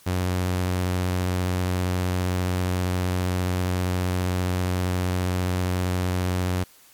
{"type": "tone with vibrato", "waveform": "sawtooth", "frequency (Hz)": 91, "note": "F#2", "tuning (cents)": -28, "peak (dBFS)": -18, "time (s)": [0.06, 6.64], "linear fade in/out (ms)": 10, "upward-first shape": "square", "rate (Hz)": 15, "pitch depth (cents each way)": 13, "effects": ["white hiss -53 dBFS RMS until 6.93 s", "MP3 96 kbps"]}